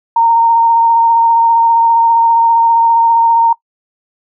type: tone with vibrato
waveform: sine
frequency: 922 Hz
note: A#5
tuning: 19 cents flat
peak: -6 dBFS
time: 0.16-3.53 s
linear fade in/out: 5 ms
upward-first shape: sine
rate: 15 Hz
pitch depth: 15 cents each way
effects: noise-tail reverb RT60 0.1 s tail -21 dB re dry